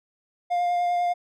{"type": "tone with vibrato", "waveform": "triangle", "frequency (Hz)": 705, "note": "F5", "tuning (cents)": 16, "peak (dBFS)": -19, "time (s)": [0.5, 1.14], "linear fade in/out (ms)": 20, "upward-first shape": "sine", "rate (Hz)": 10, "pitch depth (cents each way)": 12, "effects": []}